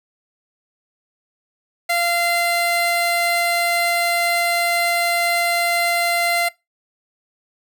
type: tone pair together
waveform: 35% pulse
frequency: 691 / 2071 Hz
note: F5 / C7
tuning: -19 / -18 cents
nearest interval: octave + perfect fifth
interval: 1901 cents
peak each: -18 dBFS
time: 1.89-6.49 s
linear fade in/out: 10 ms
effects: noise-tail reverb RT60 0.2 s tail -21 dB re dry